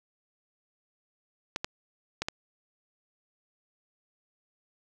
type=clicks; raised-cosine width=0.2 ms; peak=-13 dBFS; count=4; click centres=1.561 / 1.645 / 2.22 / 2.285 s; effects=none